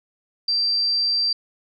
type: tone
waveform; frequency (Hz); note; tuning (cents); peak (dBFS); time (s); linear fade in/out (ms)
sine; 4699; D8; 0; -18; 0.48-1.33; 5
effects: none